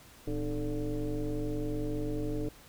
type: tone with frequency modulation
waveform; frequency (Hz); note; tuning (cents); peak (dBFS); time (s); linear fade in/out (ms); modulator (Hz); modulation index
sine; 162.9; E3; -20; -30; 0.27-2.49; 5; 139; 2.2
effects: pink hiss -55 dBFS RMS until 2.68 s